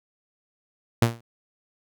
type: tone with exponential decay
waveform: sawtooth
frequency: 116.54 Hz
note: A#2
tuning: in tune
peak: -10 dBFS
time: 1.02-1.21 s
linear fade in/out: 5 ms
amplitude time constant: 40 ms
effects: none